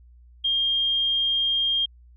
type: tone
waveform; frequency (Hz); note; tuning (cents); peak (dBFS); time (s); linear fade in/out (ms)
sine; 3215; G7; +43; -20; 0.44-1.86; 10
effects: added 60 Hz sine -48 dBFS peak until 2.16 s